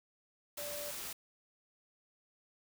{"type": "tone in noise", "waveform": "sine", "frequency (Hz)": 584, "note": "D5", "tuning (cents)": -10, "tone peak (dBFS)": -43, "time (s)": [0.58, 0.91], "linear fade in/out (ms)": 5, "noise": "white", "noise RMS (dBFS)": -43, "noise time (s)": [0.57, 1.13], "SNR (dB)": -3, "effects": []}